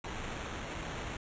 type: noise with sample-and-hold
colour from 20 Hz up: pink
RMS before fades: -40 dBFS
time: 0.04-1.17 s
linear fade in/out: 5 ms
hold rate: 4900 Hz
effects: resampled to 16000 Hz